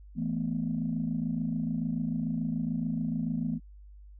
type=chord; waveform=sine; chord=E suspended fourth; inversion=none; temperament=equal; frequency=164.81 / 220 / 246.9 Hz; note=E3 / A3 / B3; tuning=0 / 0 / 0 cents; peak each=-32 dBFS; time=0.15-3.6 s; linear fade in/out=50 ms; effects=tanh soft clip ceiling -20 dBFS + added 50 Hz sine -47 dBFS peak until 4.19 s